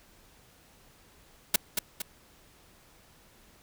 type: noise with echo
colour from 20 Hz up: white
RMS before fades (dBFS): -21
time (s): 1.54-1.56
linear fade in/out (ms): 5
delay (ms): 230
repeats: 2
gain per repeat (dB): -6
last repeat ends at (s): 2.02
effects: pink hiss -59 dBFS RMS until 3.62 s